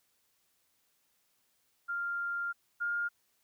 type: tone pair in turn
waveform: sine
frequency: 1396 / 1412.2 Hz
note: F6 / F6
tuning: -1 / +19 cents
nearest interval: unison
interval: 20 cents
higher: second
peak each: -32 / -30 dBFS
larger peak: second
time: 1.88-2.53 / 2.8-3.09 s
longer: first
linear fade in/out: 20 ms
effects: white hiss -74 dBFS RMS until 3.43 s